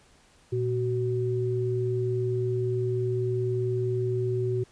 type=tone pair together; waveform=sine; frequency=118 / 374.6 Hz; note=A#2 / F#4; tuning=+22 / +21 cents; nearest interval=octave + minor sixth; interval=1999 cents; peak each=-27 dBFS; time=0.52-4.64 s; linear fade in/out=10 ms; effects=pink hiss -59 dBFS RMS until 4.71 s + resampled to 22050 Hz